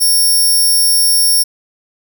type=tone; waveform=5% pulse; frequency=5500 Hz; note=F8; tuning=27 cents flat; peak=-3 dBFS; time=0-1.44 s; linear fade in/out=20 ms; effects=none